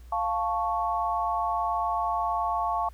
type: chord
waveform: sine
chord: F augmented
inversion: none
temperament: equal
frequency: 698.5 / 880 / 1108.7 Hz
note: F5 / A5 / C#6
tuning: 0 / 0 / 0 cents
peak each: -29 dBFS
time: 0.12-2.89 s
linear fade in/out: 5 ms
effects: added 60 Hz sine -44 dBFS peak until 2.93 s + pink hiss -61 dBFS RMS until 2.93 s